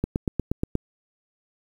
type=click train; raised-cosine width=3 ms; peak=-10 dBFS; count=7; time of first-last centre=0.04-0.753 s; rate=8.41 Hz; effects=8-bit